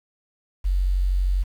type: tone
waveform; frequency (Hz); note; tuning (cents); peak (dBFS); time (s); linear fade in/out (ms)
sine; 46.25; F#1; 0; -18; 0.64-1.44; 20
effects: 8-bit